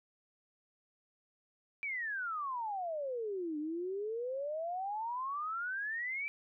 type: exponential two-way sweep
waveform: sine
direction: down then up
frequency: 2349 to 294.7 to 2349 Hz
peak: -35 dBFS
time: 1.83-6.28 s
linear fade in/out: 0 ms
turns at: 3.58 s
effects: none